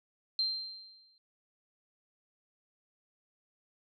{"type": "tone with exponential decay", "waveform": "sine", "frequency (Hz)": 4151, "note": "C8", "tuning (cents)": -15, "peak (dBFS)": -26, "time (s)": [0.39, 1.18], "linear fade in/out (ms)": 1, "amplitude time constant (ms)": 170, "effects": []}